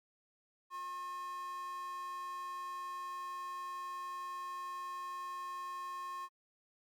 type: tone with high-pass filter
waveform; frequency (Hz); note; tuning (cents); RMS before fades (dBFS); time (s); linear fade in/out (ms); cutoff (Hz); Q
square; 358.9; F4; +47; -43; 0.7-6.29; 50; 1100; 5.9
effects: Opus 48 kbps